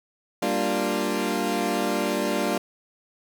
20% pulse chord, G minor seventh, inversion none, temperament equal, 196 / 233.1 / 293.7 / 349.2 Hz, G3 / Bb3 / D4 / F4, 0 / 0 / 0 / 0 cents, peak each -24 dBFS, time 0.42-2.58 s, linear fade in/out 5 ms, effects none

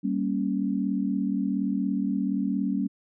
sine chord, G diminished, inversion none, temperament equal, 196 / 233.1 / 277.2 Hz, G3 / Bb3 / Db4, 0 / 0 / 0 cents, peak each -27 / -30 / -28 dBFS, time 0.03-2.88 s, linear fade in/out 20 ms, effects none

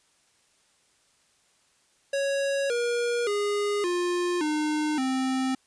square tone with pitch steps, 554.4 / 477.1 / 410.6 / 353.3 / 304 / 261.6 Hz, C#5 / A#4 / G#4 / F4 / D#4 / C4, 0 / +40 / -20 / +20 / -40 / 0 cents, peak -25 dBFS, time 2.13-5.55 s, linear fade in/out 5 ms, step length 570 ms, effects white hiss -65 dBFS RMS until 5.66 s + resampled to 22050 Hz

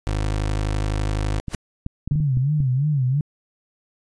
25% pulse tone, 51.91 Hz, G#1, in tune, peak -17 dBFS, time 0.07-1.4 s, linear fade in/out 0 ms
pink noise with exponential growth, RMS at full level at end -25 dBFS, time 1.47-1.55 s, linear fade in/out 2 ms, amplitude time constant 16 ms
clicks, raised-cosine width 5 ms, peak -15 dBFS, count 9, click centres 1.483 / 1.547 / 1.864 / 2.076 / 2.12 / 2.156 / 2.203 / 2.372 / 2.604 s
sine tone with vibrato, 138.59 Hz, C#3, in tune, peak -17 dBFS, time 2.11-3.21 s, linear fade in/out 2 ms, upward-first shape sine, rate 2.9 Hz, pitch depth 170 cents each way
effects resampled to 22050 Hz

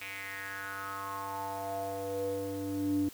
square tone with band-pass filter sweep, 98 Hz, G2, in tune, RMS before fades -36 dBFS, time 0.01-3.09 s, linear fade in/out 5 ms, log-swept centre 2400 to 270 Hz, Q 5.3, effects white hiss -52 dBFS RMS until 3.13 s

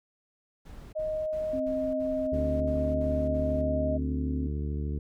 brown noise bursts, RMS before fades -45 dBFS, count 9, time 0.65-3.618 s, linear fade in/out 10 ms, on 280 ms, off 56 ms
sine tone, 622.3 Hz, D#5, in tune, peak -28 dBFS, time 0.95-3.98 s, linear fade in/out 20 ms
sine tone with pitch glide, 263.4 to 261.9 Hz, C4 to C4, +12 to +2 cents, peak -31 dBFS, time 1.53-4.47 s, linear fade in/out 5 ms, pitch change -10 cents, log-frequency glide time 2.59-3.46 s
harmonic tone, 73.42 Hz, D2, in tune, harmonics 1 / 2 / 3 / 4 / 5 / 6, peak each -30 / -36 / -40 / -42 / -44 / -46 dBFS, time 2.32-4.99 s, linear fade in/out 5 ms
effects none

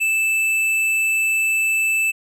sine tone with tanh clipping, 2637 Hz, E7, in tune, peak -18 dBFS, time 0-2.12 s, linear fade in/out 20 ms, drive 12 dB, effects none

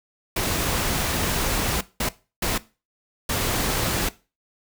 pink noise bursts at uneven times, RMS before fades -24 dBFS, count 4, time 0.36-1.81 / 2-2.09 / 2.42-2.58 / 3.29-4.09 s, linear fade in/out 5 ms, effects noise-tail reverb RT60 0.3 s tail -18 dB re dry

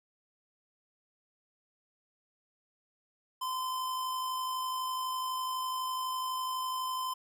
square tone with amplitude modulation, 1028 Hz, C6, 31 cents flat, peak -32 dBFS, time 3.41-7.14 s, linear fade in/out 10 ms, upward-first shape sine, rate 52 Hz, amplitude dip 25%, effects none

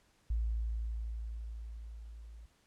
sine tone with level ramp, 56 Hz, A1, 31 cents sharp, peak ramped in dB -29 to -48 dBFS, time 0.3-2.46 s, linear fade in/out 5 ms, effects pink hiss -70 dBFS RMS until 2.66 s + low-pass 10000 Hz 12 dB/octave

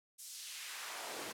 pink noise with high-pass filter sweep, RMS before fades -45 dBFS, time 0.18-1.33 s, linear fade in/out 20 ms, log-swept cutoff 7900 to 260 Hz, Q 0.99, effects low-pass 12000 Hz 12 dB/octave

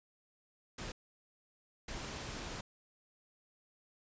pink noise bursts at uneven times, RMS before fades -43 dBFS, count 2, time 0.78-0.92 / 1.88-2.61 s, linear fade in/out 5 ms, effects resampled to 16000 Hz

